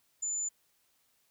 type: tone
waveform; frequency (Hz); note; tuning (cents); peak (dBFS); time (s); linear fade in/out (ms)
sine; 7040; A8; 0; -31; 0.22-0.49; 10
effects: white hiss -72 dBFS RMS until 1.3 s